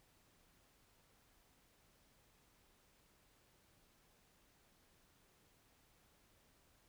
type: silence
effects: pink hiss -72 dBFS RMS until 6.88 s